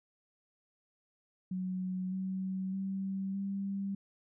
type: tone with pitch steps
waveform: sine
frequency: 185 / 188.89 / 192.86 / 196.91 Hz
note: F#3 / F#3 / G3 / G3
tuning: 0 / +36 / -28 / +8 cents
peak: -33 dBFS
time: 1.51-3.95 s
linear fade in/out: 5 ms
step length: 610 ms
effects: none